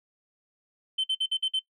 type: tone bursts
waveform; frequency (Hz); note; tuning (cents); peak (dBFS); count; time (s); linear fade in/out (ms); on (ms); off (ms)
sine; 3082; G7; -30; -21; 6; 0.98-1.595; 10; 60; 51
effects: noise-tail reverb RT60 0.1 s tail -21 dB re dry + tanh soft clip ceiling -22 dBFS